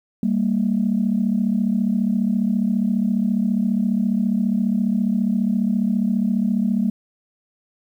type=tone pair together; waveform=sine; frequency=196.1 / 230.8 Hz; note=G3 / A#3; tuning=+1 / -17 cents; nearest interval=minor third; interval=282 cents; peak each=-19 dBFS; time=0.23-6.9 s; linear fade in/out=2 ms; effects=tanh soft clip ceiling -10 dBFS + 9-bit